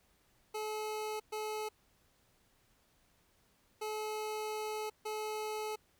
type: tone bursts at uneven times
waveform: 25% pulse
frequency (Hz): 429.4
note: A4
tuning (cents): -42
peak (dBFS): -33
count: 4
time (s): 0.54-1.2 / 1.32-1.69 / 3.81-4.9 / 5.05-5.76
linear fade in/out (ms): 10
effects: pink hiss -71 dBFS RMS until 5.99 s